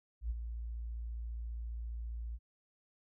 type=tone with ADSR envelope; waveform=sine; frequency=57.4 Hz; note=A#1; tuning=26 cents flat; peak=-31 dBFS; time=0.21-2.39 s; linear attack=91 ms; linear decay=29 ms; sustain=-7 dB; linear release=46 ms; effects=none